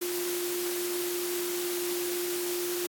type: tone in noise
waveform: sine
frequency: 353.2 Hz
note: F4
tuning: 20 cents sharp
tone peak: -30 dBFS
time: 0.01-2.87 s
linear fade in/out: 10 ms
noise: white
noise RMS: -35 dBFS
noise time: 0.01-2.87 s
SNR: +2 dB
effects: high-pass 200 Hz 12 dB/octave + AAC 64 kbps